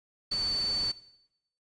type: tone in noise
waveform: sine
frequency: 4511 Hz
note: C#8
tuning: 29 cents sharp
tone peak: -27 dBFS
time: 0.31-0.92 s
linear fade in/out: 10 ms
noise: pink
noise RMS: -42 dBFS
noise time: 0.31-0.92 s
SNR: +12 dB
effects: noise-tail reverb RT60 0.8 s tail -18 dB re dry + resampled to 22050 Hz